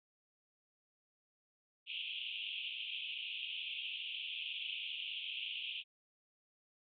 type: band-pass noise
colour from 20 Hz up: white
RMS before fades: -43 dBFS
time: 1.86-5.84 s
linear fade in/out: 50 ms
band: 2500 to 3400 Hz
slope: 96 dB/octave
effects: none